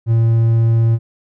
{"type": "tone", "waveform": "triangle", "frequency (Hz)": 114.4, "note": "A#2", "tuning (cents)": -32, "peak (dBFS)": -8, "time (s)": [0.06, 0.99], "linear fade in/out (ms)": 50, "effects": []}